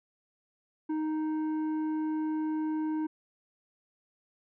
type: tone with tanh clipping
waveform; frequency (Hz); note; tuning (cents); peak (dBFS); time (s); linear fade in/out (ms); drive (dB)
triangle; 311.1; D#4; 0; -30; 0.89-3.07; 10; 12
effects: none